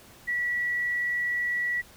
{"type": "tone", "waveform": "sine", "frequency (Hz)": 1942, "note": "B6", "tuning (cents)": -30, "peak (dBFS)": -25, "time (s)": [0.27, 1.82], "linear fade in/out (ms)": 20, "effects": ["pink hiss -52 dBFS RMS until 1.96 s"]}